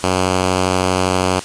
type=tone; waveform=5% pulse; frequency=92.5 Hz; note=F#2; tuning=in tune; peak=-3 dBFS; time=0.03-1.4 s; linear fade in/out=10 ms; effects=white hiss -32 dBFS RMS until 1.44 s + resampled to 22050 Hz